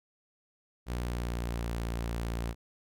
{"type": "tone with pitch glide", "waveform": "sawtooth", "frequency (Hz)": [60.2, 57.75], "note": ["B1", "A#1"], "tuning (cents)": [-44, -16], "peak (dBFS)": -28, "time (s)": [0.86, 2.55], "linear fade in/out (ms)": 50, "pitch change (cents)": -72, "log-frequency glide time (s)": [1.01, 1.71], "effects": []}